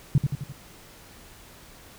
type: tone with echo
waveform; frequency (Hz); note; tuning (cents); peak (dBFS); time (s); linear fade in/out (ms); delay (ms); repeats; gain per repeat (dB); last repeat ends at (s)
sine; 140; C#3; +18; -14; 0.15-0.18; 2; 86; 4; -5; 0.524
effects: pink hiss -49 dBFS RMS until 1.98 s